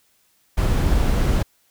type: noise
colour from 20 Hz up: brown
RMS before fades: -18 dBFS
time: 0.57-1.43 s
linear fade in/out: 10 ms
effects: white hiss -62 dBFS RMS until 1.7 s